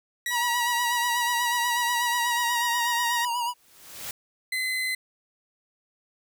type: tone with pitch glide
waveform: sawtooth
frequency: 1926 to 1882 Hz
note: B6 to A#6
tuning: -44 to +16 cents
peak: -23 dBFS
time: 0.26-3.25 s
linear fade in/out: 2 ms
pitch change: -40 cents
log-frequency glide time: 2.06-2.77 s
type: tone with vibrato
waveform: square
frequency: 956 Hz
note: A#5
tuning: 43 cents sharp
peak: -26 dBFS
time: 0.3-3.54 s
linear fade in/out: 50 ms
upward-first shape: sine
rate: 8.2 Hz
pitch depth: 55 cents each way
type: noise with exponential growth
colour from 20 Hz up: white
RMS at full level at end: -33 dBFS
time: 3.42-4.11 s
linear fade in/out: 2 ms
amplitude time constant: 150 ms
type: tone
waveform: 35% pulse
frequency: 2038 Hz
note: C7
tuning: 46 cents flat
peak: -24 dBFS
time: 4.52-4.95 s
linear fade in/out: 5 ms
effects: none